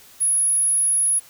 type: tone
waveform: sine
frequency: 10470 Hz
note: E9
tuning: 13 cents flat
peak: -16 dBFS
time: 0.2-1.2 s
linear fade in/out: 20 ms
effects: white hiss -48 dBFS RMS until 1.29 s